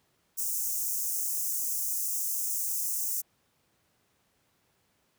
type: high-pass noise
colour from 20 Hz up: white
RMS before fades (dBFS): -31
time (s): 0.37-3.22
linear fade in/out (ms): 20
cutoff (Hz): 5900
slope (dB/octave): 48
effects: pink hiss -71 dBFS RMS until 5.18 s + high-pass 80 Hz 12 dB/octave